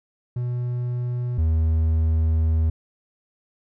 triangle tone pair in turn, 122.5 / 79.93 Hz, B2 / D#2, -14 / +47 cents, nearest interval perfect fifth, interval 739 cents, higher first, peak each -21 / -15 dBFS, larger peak second, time 0.36-1.38 / 1.38-2.7 s, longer second, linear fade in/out 5 ms, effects none

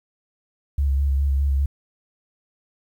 sine tone with vibrato, 69.3 Hz, C#2, in tune, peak -17 dBFS, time 0.78-1.66 s, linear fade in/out 5 ms, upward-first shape square, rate 4.9 Hz, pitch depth 27 cents each way, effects 9-bit

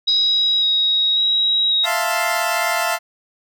sine tone with vibrato, 3813 Hz, A#7, 38 cents sharp, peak -14 dBFS, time 0.07-1.86 s, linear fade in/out 10 ms, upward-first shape square, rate 0.91 Hz, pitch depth 10 cents each way
sine tone with exponential decay, 4978 Hz, D#8, in tune, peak -20 dBFS, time 0.08-1.65 s, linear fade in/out 2 ms, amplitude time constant 340 ms
20% pulse chord, F major seventh, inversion third, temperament equal, 659.3 / 698.5 / 880 / 1046.5 Hz, E5 / F5 / A5 / C6, 0 / 0 / 0 / 0 cents, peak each -18 / -17 / -19 / -21 dBFS, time 1.83-2.99 s, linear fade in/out 50 ms
effects none

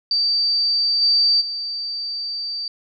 sine tone with level steps, 4639 Hz, D8, 22 cents flat, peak -16 / -13 / -24 dBFS, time 0.11-2.68 s, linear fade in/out 2 ms, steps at 1.01 / 1.4 s, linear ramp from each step 20 ms, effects none

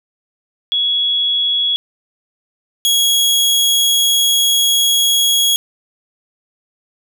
sine / sawtooth tone pair in turn, 3356 / 3321 Hz, G#7 / G#7, +17 / -1 cents, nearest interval unison, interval 18 cents, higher first, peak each -13 / -8 dBFS, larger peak second, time 0.72-1.76 / 2.85-5.56 s, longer second, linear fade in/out 0 ms, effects none

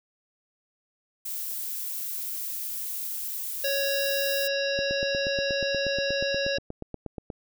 violet noise, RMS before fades -33 dBFS, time 1.25-4.48 s, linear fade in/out 10 ms
harmonic tone, 554.4 Hz, C#5, in tune, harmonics 1 / 3 / 5 / 7 / 9 / 10, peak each -27 / -32 / -34 / -35 / -37 / -37 dBFS, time 3.64-6.58 s, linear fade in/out 5 ms
click train, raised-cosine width 2 ms, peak -21 dBFS, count 22, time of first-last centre 4.79-7.302 s, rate 8.36 Hz
effects none

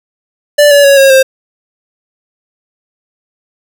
square tone with pitch steps, 586 / 571.3 / 557 / 543 / 529.4 Hz, D5 / D5 / C#5 / C#5 / C5, -4 / -48 / +8 / -36 / +20 cents, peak -3 dBFS, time 0.58-1.23 s, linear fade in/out 10 ms, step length 130 ms, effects none

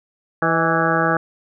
harmonic tone with a mistuned harmonic, 164.81 Hz, E3, in tune, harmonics 1 / 2 / 3 / 4 / 5 / 7 / 8 / 9 / 10, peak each -24 / -24 / -24 / -24 / -24 / -24 / -24 / -24 / -24 dBFS, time 0.42-1.17 s, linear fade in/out 2 ms, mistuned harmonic 4, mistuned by -49 cents, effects none

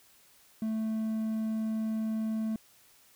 triangle tone, 220 Hz, A3, in tune, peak -27 dBFS, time 0.62-2.56 s, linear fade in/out 2 ms, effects white hiss -61 dBFS RMS until 3.15 s

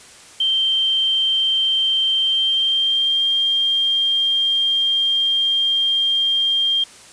sine tone with pitch glide, 3136 to 3198 Hz, G7 to G7, 0 to +34 cents, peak -15 dBFS, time 0.4-6.84 s, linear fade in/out 5 ms, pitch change +34 cents, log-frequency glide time 2.19-3.27 s, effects white hiss -43 dBFS RMS until 7.12 s + resampled to 22050 Hz

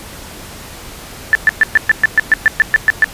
sine tone bursts, 1760 Hz, A6, in tune, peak -4 dBFS, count 13, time 1.33-3.043 s, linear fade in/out 0 ms, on 21 ms, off 120 ms, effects pink hiss -32 dBFS RMS until 3.13 s + resampled to 32000 Hz

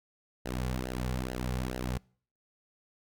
sawtooth tone with flanger, 62.9 Hz, B1, 32 cents sharp, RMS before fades -34 dBFS, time 0.45-1.98 s, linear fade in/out 10 ms, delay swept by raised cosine 0.84 to 3.24 ms, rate 2.3 Hz, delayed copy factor -0.8, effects noise-tail reverb RT60 0.5 s tail -26 dB re dry

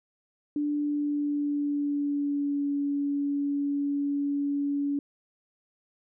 sine tone with pitch glide, 293.7 to 284.4 Hz, D4 to C#4, 0 to +45 cents, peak -25 dBFS, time 0.56-4.99 s, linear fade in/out 2 ms, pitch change -55 cents, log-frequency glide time 0.73-2.7 s, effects none

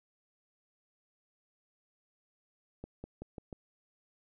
accelerating click train, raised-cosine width 2 ms, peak -29 dBFS, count 5, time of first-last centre 2.84-3.528 s, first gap 200 ms, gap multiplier 0.9, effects none

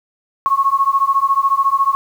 sine beating tone pair, 1090 / 1104 Hz, C#6 / C#6, -29 / -7 cents, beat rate 14 Hz, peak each -15 dBFS, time 0.46-1.95 s, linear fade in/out 0 ms, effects 7-bit

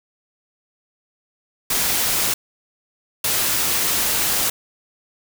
white noise bursts at uneven times, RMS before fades -20 dBFS, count 2, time 1.7-2.34 / 3.24-4.5 s, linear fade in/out 5 ms, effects none

